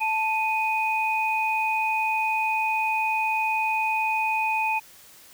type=tone pair together; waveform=sine; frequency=880 / 2489 Hz; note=A5 / D#7; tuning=0 / 0 cents; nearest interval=octave + tritone; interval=1800 cents; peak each=-24 / -25 dBFS; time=0-4.8 s; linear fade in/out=20 ms; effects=white hiss -50 dBFS RMS until 5.33 s